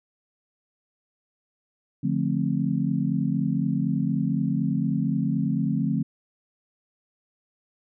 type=chord; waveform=sine; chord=D minor seventh; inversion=none; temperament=just; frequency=146.83 / 176.2 / 220.2 / 264.3 Hz; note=D3 / F3 / A3 / C4; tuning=0 / +16 / +2 / +18 cents; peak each=-27 / -27 / -27 / -28 dBFS; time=2.03-6.03 s; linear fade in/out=10 ms; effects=none